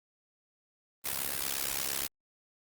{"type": "noise with amplitude modulation", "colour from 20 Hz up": "white", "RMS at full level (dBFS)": -30, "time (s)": [1.04, 2.08], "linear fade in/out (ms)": 20, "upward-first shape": "sine", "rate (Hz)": 68.6, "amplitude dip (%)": 85, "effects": ["Opus 32 kbps"]}